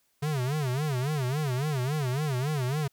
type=tone with vibrato; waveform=square; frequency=138.59 Hz; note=C#3; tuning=in tune; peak=-27 dBFS; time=0.22-2.88 s; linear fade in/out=10 ms; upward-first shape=sine; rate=3.6 Hz; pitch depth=200 cents each way; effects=white hiss -71 dBFS RMS until 2.92 s